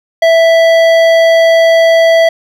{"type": "tone with hard clipping", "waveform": "sine", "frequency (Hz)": 659.3, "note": "E5", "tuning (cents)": 0, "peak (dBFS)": -6, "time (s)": [0.22, 2.29], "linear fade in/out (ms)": 5, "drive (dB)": 12, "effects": []}